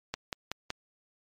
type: click train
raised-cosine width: 0.2 ms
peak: -15 dBFS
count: 4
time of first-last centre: 0.14-0.704 s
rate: 5.32 Hz
effects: MP3 96 kbps